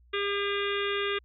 harmonic tone with a mistuned harmonic, 402.7 Hz, G4, 47 cents sharp, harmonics 1 / 3 / 4 / 5 / 6 / 7 / 8 / 9, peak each -30 / -35 / -36 / -37 / -38 / -38 / -39 / -40 dBFS, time 0.13-1.19 s, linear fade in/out 10 ms, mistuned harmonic 8, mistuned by +62 cents, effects added 60 Hz sine -56 dBFS peak until 1.24 s

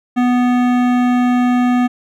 sine tone with hard clipping, 246.9 Hz, B3, in tune, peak -13 dBFS, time 0.16-1.88 s, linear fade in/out 20 ms, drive 16 dB, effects none

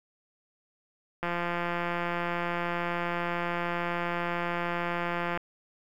click train, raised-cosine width 0.5 ms, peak -16 dBFS, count 718, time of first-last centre 1.23-5.375 s, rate 173 Hz, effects 9-bit

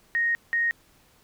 sine tone pair in turn, 1864.7 / 1864.7 Hz, A#6 / A#6, 0 / 0 cents, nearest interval unison, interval 0 cents, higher neither, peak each -21 dBFS, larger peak neither, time 0.15-0.35 / 0.53-0.71 s, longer first, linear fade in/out 0 ms, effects pink hiss -60 dBFS RMS until 1.23 s

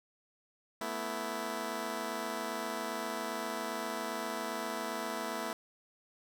10% pulse chord, A suspended second, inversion none, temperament just, 220 / 247.5 / 330 Hz, A3 / B3 / E4, 0 / +4 / +2 cents, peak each -32 / -33 / -33 dBFS, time 0.81-5.53 s, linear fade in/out 2 ms, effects none

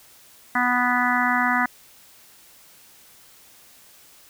harmonic tone, 246.9 Hz, B3, in tune, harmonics 1 / 3 / 4 / 5 / 6 / 7 / 8, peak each -26 / -26 / -26 / -26 / -26 / -26 / -26 dBFS, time 0.55-1.66 s, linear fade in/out 5 ms, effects white hiss -51 dBFS RMS until 4.29 s

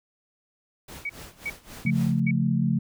pink noise with tremolo, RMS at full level -41 dBFS, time 0.88-2.2 s, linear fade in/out 5 ms, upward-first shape sine, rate 3.7 Hz, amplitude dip 85%
sine tone bursts, 2258 Hz, C#7, 31 cents sharp, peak -27 dBFS, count 4, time 1.05-2.31 s, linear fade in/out 5 ms, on 45 ms, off 360 ms
sine chord, Db augmented, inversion none, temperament equal, 138.59 / 174.61 / 220 Hz, Db3 / F3 / A3, 0 / 0 / 0 cents, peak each -25 dBFS, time 1.85-2.79 s, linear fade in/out 5 ms
effects none

